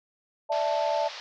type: chord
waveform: sine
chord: D suspended second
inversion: none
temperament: equal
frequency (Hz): 587.3 / 659.3 / 880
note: D5 / E5 / A5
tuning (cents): 0 / 0 / 0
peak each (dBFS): -28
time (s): 0.49-1.09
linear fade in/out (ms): 20
type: band-pass noise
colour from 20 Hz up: white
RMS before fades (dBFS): -41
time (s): 0.52-1.2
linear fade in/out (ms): 0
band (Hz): 470 to 5300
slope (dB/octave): 48
effects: none